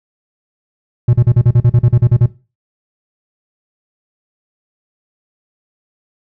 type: tone bursts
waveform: triangle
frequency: 120.2 Hz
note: B2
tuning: 46 cents flat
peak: -4 dBFS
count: 13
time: 1.08-2.261 s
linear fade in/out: 5 ms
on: 53 ms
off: 41 ms
effects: noise-tail reverb RT60 0.3 s tail -17 dB re dry